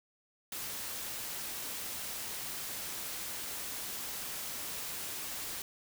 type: noise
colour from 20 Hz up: white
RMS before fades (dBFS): -40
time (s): 0.52-5.62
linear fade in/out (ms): 2
effects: none